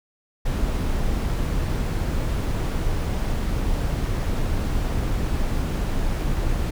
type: noise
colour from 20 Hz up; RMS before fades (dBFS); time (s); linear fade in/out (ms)
brown; -23; 0.45-6.71; 10
effects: none